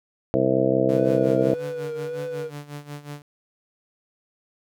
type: harmonic tone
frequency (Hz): 65.41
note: C2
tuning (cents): 0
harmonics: 2 / 3 / 4 / 5 / 6 / 7 / 8 / 9 / 10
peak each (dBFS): -28 / -29 / -28 / -24 / -35 / -24 / -23 / -33 / -26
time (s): 0.34-1.54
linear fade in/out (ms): 0
type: tone with tremolo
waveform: sawtooth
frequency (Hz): 145.8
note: D3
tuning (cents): -12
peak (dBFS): -28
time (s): 0.89-3.22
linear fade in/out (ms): 2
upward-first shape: sine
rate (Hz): 5.5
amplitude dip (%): 80
type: tone with vibrato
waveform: triangle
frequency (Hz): 484.3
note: B4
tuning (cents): -34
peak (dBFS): -26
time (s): 0.92-2.51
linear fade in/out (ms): 50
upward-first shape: triangle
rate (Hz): 1.7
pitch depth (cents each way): 65
effects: none